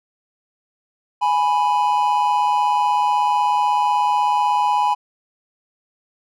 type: tone pair together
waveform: triangle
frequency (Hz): 832.8 / 989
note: G#5 / B5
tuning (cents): +5 / +2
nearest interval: minor third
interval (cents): 297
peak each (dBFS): -16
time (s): 1.21-4.95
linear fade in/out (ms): 20
effects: none